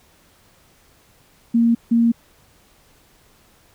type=tone pair in turn; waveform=sine; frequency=232.5 / 232.5 Hz; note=A#3 / A#3; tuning=-4 / -4 cents; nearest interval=unison; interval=0 cents; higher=neither; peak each=-12 dBFS; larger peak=neither; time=1.54-1.75 / 1.91-2.12 s; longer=neither; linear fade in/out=10 ms; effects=pink hiss -55 dBFS RMS until 3.74 s